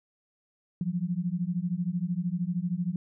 sine beating tone pair, 170 / 183 Hz, F3 / F#3, -46 / -19 cents, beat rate 13 Hz, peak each -30 dBFS, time 0.81-2.96 s, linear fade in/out 2 ms, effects none

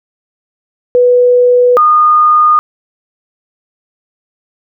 sine tone pair in turn, 492.5 / 1223.9 Hz, B4 / D#6, -5 / -29 cents, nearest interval octave + major third, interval 1576 cents, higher second, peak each -4 dBFS, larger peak neither, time 0.95-1.77 / 1.77-2.59 s, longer neither, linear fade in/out 0 ms, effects none

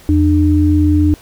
sine tone pair together, 84.32 / 300.5 Hz, E2 / D4, +40 / +40 cents, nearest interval octave + minor seventh, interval 2200 cents, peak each -11 dBFS, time 0.09-1.14 s, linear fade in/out 0 ms, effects pink hiss -42 dBFS RMS until 1.21 s

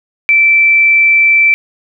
sine tone, 2331 Hz, D7, 14 cents flat, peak -5 dBFS, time 0.29-1.54 s, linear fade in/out 0 ms, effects none

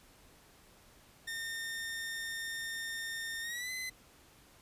sawtooth tone with pitch glide, 1821 to 2032 Hz, A#6 to B6, -41 to +49 cents, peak -34 dBFS, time 1.27-3.9 s, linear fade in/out 10 ms, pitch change +190 cents, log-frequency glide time 3.41-3.71 s, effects pink hiss -61 dBFS RMS until 4.61 s + resampled to 32000 Hz

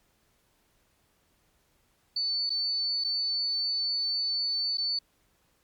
sine tone with dropouts, 4498 Hz, C#8, 24 cents sharp, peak -26 dBFS, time 2.16-4.99 s, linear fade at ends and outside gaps 5 ms, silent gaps 2.495-2.502 / 3.04-3.045 / 4.773-4.781 s, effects pink hiss -69 dBFS RMS until 5.63 s + MP3 96 kbps

